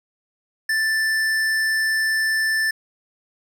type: tone with hard clipping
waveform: sine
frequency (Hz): 1765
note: A6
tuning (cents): +5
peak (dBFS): -20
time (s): 0.69-2.71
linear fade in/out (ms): 5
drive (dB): 13
effects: none